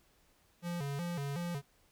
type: tone with vibrato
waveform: square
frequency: 156.2 Hz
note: D#3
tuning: 7 cents sharp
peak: -36 dBFS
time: 0.62-1.62 s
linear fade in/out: 50 ms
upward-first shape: square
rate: 2.7 Hz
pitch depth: 180 cents each way
effects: pink hiss -69 dBFS RMS until 1.91 s